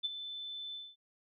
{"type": "tone with ADSR envelope", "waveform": "sine", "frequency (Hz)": 3521, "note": "A7", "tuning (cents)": 0, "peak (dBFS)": -29, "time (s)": [0.03, 0.96], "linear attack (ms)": 21, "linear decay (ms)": 25, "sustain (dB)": -11, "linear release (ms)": 220, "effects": []}